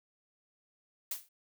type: noise with exponential decay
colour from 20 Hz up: blue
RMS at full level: -32 dBFS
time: 1.11-1.29 s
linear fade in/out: 5 ms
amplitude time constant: 38 ms
effects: none